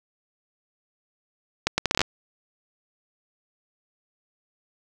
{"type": "accelerating click train", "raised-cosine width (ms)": 0.2, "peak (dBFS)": -3, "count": 9, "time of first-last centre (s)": [1.67, 2.016], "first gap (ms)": 110, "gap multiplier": 0.7, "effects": []}